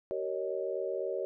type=chord; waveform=sine; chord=Eb dominant seventh; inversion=first; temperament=equal with one note detuned; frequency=382.6 / 466.2 / 554.4 / 622.3 Hz; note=G4 / Bb4 / Db5 / Eb5; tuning=-42 / 0 / 0 / 0 cents; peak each=-36 / -38 / -36 / -39 dBFS; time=0.11-1.25 s; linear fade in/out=0 ms; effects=none